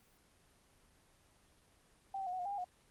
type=tone with pitch steps; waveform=sine; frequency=780 / 770 / 720 / 744 / 715 / 800 / 810 / 724 Hz; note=G5 / G5 / F#5 / F#5 / F5 / G5 / G#5 / F#5; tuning=-9 / -31 / -47 / +9 / +41 / +35 / -43 / -38 cents; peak=-37 dBFS; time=2.14-2.644 s; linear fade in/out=5 ms; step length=63 ms; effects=pink hiss -68 dBFS RMS until 2.9 s + Opus 24 kbps